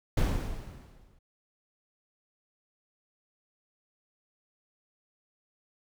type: noise with exponential decay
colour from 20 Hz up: brown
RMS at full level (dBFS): -23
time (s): 0.17-1.19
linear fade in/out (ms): 5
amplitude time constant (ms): 220
effects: none